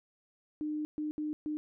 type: tone bursts at uneven times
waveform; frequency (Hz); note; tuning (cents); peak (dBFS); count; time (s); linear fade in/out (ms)
sine; 303.1; D#4; -45; -32; 4; 0.61-0.85 / 0.98-1.11 / 1.18-1.33 / 1.46-1.57; 0
effects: none